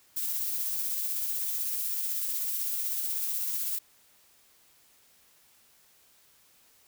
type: noise with tremolo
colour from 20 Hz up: violet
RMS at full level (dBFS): -30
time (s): 0.16-3.79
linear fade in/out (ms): 10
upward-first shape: triangle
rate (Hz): 16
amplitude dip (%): 30
effects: white hiss -62 dBFS RMS until 6.87 s